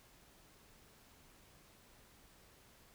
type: silence
effects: pink hiss -64 dBFS RMS until 2.94 s